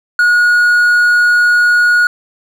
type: tone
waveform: triangle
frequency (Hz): 1448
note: F#6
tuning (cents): -38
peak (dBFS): -5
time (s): 0.19-2.07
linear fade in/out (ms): 2
effects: none